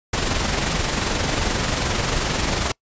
pink noise with amplitude modulation, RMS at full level -20 dBFS, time 0.13-2.72 s, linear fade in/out 5 ms, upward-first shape sine, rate 22.6 Hz, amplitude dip 40%, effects noise-tail reverb RT60 0.1 s tail -25 dB re dry + resampled to 16000 Hz

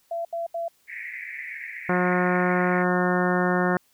sine tone bursts, 675 Hz, E5, 41 cents sharp, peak -26 dBFS, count 3, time 0.11-0.682 s, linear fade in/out 5 ms, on 140 ms, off 76 ms
pink band-pass noise, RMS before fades -36 dBFS, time 0.87-2.85 s, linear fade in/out 50 ms, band 1800 to 2300 Hz, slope 96 dB/octave
harmonic tone, 180 Hz, F#3, 47 cents flat, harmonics 1 / 2 / 3 / 4 / 5 / 6 / 7 / 8 / 9 / 10, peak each -24 / -26 / -29 / -29 / -34 / -31 / -35 / -30 / -35 / -31 dBFS, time 1.89-3.77 s, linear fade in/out 2 ms
effects white hiss -64 dBFS RMS until 3.93 s

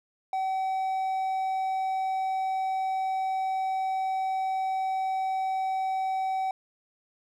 triangle tone, 762 Hz, G5, 49 cents flat, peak -24 dBFS, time 0.33-6.51 s, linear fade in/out 2 ms, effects none

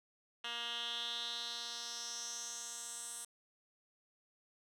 10% pulse tone with band-pass filter sweep, 235.9 Hz, A#3, 21 cents sharp, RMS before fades -43 dBFS, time 0.44-3.25 s, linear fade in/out 5 ms, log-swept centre 2700 to 8900 Hz, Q 3.9, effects none

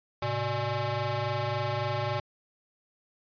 20% pulse ring-modulated tone, 241.2 Hz, B3, 41 cents flat, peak -20 dBFS, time 0.22-2.2 s, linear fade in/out 5 ms, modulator 350 Hz, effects resampled to 11025 Hz

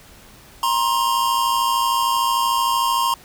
square tone pair together, 945 / 1058.2 Hz, A#5 / C6, +23 / +19 cents, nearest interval major second, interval 196 cents, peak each -21 / -20 dBFS, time 0.63-3.14 s, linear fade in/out 2 ms, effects pink hiss -46 dBFS RMS until 3.24 s

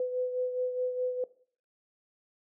sine beating tone pair, 502 / 506.8 Hz, B4 / B4, +28 / +45 cents, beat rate 4.8 Hz, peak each -29 / -38 dBFS, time 0-1.24 s, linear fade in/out 2 ms, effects noise-tail reverb RT60 0.5 s tail -19 dB re dry

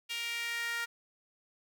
sawtooth tone with high-pass filter sweep, 467.6 Hz, A#4, 5 cents sharp, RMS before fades -36 dBFS, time 0.09-0.86 s, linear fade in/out 20 ms, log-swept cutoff 2700 to 1600 Hz, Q 3.3, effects none

